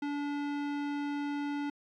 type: tone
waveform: square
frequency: 288.3 Hz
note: D4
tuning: 32 cents flat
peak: -33 dBFS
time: 0.02-1.7 s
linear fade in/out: 5 ms
effects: low-pass 3000 Hz 12 dB/octave + 12-bit